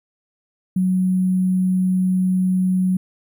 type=tone with sample-and-hold; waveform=sine; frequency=185 Hz; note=F#3; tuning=in tune; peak=-15 dBFS; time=0.76-2.97 s; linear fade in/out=5 ms; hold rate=11025 Hz; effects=none